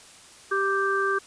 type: harmonic tone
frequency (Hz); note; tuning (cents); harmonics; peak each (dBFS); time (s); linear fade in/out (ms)
392; G4; 0; 1 / 3 / 4; -26 / -26 / -26; 0.51-1.19; 10
effects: white hiss -49 dBFS RMS until 1.26 s + resampled to 22050 Hz